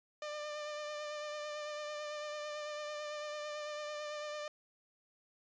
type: tone with vibrato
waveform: sawtooth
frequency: 598 Hz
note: D5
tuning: 31 cents sharp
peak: -36 dBFS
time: 0.22-4.48 s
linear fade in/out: 2 ms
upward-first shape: triangle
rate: 9 Hz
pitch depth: 24 cents each way
effects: resampled to 16000 Hz